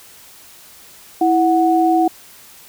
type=tone pair together; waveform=sine; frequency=328.8 / 738.1 Hz; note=E4 / F#5; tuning=-4 / -4 cents; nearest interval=octave + major second; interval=1400 cents; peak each=-14 dBFS; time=1.21-2.08 s; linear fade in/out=5 ms; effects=white hiss -43 dBFS RMS until 2.68 s